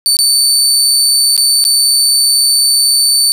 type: tone with dropouts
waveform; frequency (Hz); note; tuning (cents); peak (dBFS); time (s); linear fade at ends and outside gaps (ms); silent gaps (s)
25% pulse; 4534; C#8; +38; -3; 0.06-3.32; 0; 0.168-0.189 / 1.366-1.377 / 1.641-1.651
effects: 7-bit